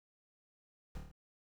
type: noise with echo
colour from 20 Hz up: brown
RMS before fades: -42 dBFS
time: 0.95-0.98 s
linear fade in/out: 2 ms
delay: 27 ms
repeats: 5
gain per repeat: -3 dB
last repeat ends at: 1.115 s
effects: none